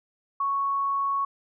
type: tone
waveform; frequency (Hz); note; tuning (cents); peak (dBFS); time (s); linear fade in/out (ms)
sine; 1108.7; C#6; 0; -23; 0.4-1.25; 5
effects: none